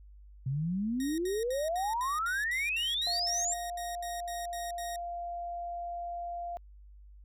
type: exponential sweep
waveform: sine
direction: up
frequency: 127.1 to 7570 Hz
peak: -29 dBFS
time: 0.46-3.54 s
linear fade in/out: 5 ms
type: tone bursts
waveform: 10% pulse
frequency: 1873 Hz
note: A#6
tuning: 8 cents sharp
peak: -32 dBFS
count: 16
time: 1-4.96 s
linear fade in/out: 2 ms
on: 180 ms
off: 72 ms
type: tone with pitch glide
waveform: sine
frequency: 701 to 695 Hz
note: F5 to F5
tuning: +6 to -9 cents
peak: -35 dBFS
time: 3.07-6.57 s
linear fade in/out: 0 ms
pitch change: -15 cents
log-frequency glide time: 3.79-4.64 s
effects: added 50 Hz sine -50 dBFS peak until 7.24 s